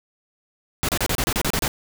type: noise bursts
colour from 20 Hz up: pink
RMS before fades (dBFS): -22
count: 10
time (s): 0.83-1.679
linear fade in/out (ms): 0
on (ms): 57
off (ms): 31
effects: none